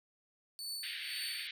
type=tone with tremolo; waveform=sawtooth; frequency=4483 Hz; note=C#8; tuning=19 cents sharp; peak=-35 dBFS; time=0.59-1.47 s; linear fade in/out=0 ms; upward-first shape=triangle; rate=1.9 Hz; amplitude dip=85%
type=band-pass noise; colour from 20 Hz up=white; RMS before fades=-43 dBFS; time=0.83-1.51 s; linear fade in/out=2 ms; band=1700 to 3900 Hz; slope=48 dB/octave
effects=none